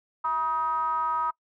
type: ring-modulated tone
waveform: triangle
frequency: 149.1 Hz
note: D3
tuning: 27 cents sharp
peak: -19 dBFS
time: 0.24-1.31 s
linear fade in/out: 10 ms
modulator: 1110 Hz
effects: noise-tail reverb RT60 0.1 s tail -25 dB re dry